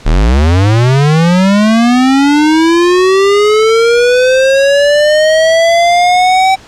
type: linear sweep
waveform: square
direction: up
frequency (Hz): 33.35 to 770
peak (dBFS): -6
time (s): 0.05-6.56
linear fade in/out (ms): 20
effects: pink hiss -36 dBFS RMS until 6.67 s + low-pass 6000 Hz 12 dB/octave